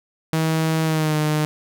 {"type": "tone with pitch glide", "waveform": "sawtooth", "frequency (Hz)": [160, 152.6], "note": ["D#3", "D#3"], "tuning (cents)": [49, -33], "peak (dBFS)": -14, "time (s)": [0.33, 1.45], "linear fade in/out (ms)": 0, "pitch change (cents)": -82, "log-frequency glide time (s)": [0.84, 1.17], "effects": []}